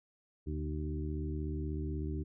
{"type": "harmonic tone with a mistuned harmonic", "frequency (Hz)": 76.3, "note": "D#2", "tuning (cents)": -33, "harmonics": [1, 2, 3, 4, 5], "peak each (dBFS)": [-36, -41, -46, -42, -45], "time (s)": [0.46, 2.24], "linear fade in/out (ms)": 20, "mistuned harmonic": 2, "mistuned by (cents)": -36, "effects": []}